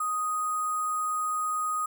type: tone with sample-and-hold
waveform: sine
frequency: 1244.5 Hz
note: D#6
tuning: in tune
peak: -26 dBFS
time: 0-1.86 s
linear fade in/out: 5 ms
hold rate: 8820 Hz
effects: none